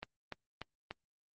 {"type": "click train", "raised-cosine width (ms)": 0.3, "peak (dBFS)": -24, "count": 4, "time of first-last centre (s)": [0.03, 0.91], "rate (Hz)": 3.41, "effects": ["Opus 24 kbps"]}